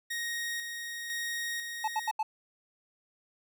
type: tone with tremolo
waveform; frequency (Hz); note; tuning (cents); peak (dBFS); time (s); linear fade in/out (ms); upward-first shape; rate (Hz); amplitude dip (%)
sawtooth; 1872; A#6; +7; -29; 0.1-2.11; 10; square; 1; 40
type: tone bursts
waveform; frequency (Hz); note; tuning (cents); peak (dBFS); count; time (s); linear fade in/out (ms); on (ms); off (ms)
triangle; 870; A5; -20; -25; 4; 1.84-2.23; 5; 39; 78
effects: none